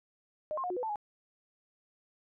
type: tone with pitch steps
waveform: sine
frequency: 612 / 1063 / 720 / 361.7 / 496.6 / 883 / 833 Hz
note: D#5 / C6 / F#5 / F#4 / B4 / A5 / G#5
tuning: -29 / +27 / -47 / -39 / +9 / +6 / +5 cents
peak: -32 dBFS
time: 0.51-0.958 s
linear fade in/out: 0 ms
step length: 64 ms
effects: none